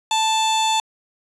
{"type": "tone pair together", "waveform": "sawtooth", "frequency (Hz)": [880, 1760], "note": ["A5", "A6"], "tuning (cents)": [0, 0], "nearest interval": "octave", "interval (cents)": 1200, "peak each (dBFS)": [-13, -18], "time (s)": [0.11, 0.8], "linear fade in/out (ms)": 2, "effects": ["resampled to 22050 Hz", "8-bit"]}